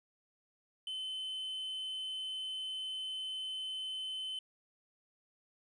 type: tone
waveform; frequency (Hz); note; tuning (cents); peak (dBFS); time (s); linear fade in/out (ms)
triangle; 3054; G7; -46; -36; 0.87-4.39; 2
effects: resampled to 22050 Hz + 12-bit